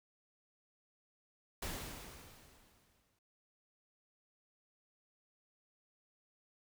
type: noise with exponential decay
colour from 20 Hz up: pink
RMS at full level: -40 dBFS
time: 1.62-3.19 s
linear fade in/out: 5 ms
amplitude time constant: 340 ms
effects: none